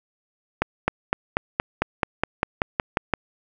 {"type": "accelerating click train", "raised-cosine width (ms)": 0.5, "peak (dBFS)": -4, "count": 13, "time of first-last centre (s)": [0.62, 3.137], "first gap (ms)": 260, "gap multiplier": 0.96, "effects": []}